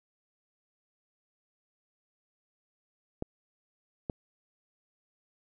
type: clicks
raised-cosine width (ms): 2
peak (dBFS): -19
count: 2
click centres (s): 3.224 / 4.098
effects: none